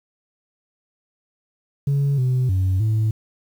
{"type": "tone with pitch steps", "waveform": "sine", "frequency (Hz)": [140.6, 127.6, 93.8, 109.3], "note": ["C#3", "C3", "F#2", "A2"], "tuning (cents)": [25, -43, 24, -11], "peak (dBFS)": -14, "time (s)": [1.87, 3.11], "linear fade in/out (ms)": 5, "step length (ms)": 310, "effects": ["tanh soft clip ceiling -15 dBFS", "8-bit"]}